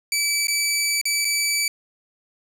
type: tone with dropouts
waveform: 15% pulse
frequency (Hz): 2305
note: D7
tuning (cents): -33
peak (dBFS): -13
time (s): 0.12-1.68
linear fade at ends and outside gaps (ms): 2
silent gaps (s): 0.471-0.482 / 1.014-1.054 / 1.247-1.251
effects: none